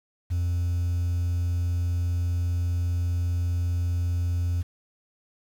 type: tone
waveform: sine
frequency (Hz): 87.5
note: F2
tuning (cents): +4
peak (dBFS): -20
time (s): 0.3-4.63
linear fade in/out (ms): 20
effects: tanh soft clip ceiling -22 dBFS + 8-bit